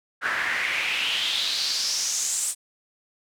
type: noise with band-pass filter sweep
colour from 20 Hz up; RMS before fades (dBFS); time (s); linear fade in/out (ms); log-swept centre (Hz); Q
pink; -26; 0.21-2.55; 50; 1500 to 8600; 4.2
effects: none